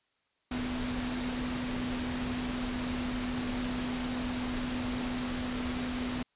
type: tone in noise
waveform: sine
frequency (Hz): 248.8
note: B3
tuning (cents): +13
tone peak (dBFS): -33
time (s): 0.51-6.23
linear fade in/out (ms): 5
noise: pink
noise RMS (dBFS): -37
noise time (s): 0.51-6.23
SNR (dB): +1
effects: white hiss -75 dBFS RMS until 6.35 s + resampled to 8000 Hz